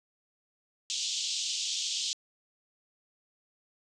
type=band-pass noise; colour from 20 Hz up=pink; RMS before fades=-33 dBFS; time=0.9-2.13 s; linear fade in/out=0 ms; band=3000 to 7400 Hz; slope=48 dB/octave; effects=resampled to 22050 Hz